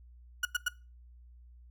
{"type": "tone bursts", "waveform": "35% pulse", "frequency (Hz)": 1455, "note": "F#6", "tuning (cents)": -29, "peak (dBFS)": -25, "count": 3, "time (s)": [0.43, 0.684], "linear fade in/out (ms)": 5, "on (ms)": 22, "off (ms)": 94, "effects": ["noise-tail reverb RT60 0.3 s tail -22 dB re dry", "added 60 Hz sine -52 dBFS peak until 1.7 s"]}